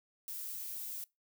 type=noise; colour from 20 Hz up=violet; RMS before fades=-42 dBFS; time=0.28-1.04 s; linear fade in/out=0 ms; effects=noise-tail reverb RT60 0.2 s tail -22 dB re dry